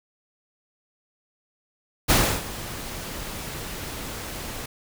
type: noise with ADSR envelope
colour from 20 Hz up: pink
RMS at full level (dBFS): -17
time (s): 2.08-4.66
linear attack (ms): 23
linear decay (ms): 310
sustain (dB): -17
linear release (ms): 6
effects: none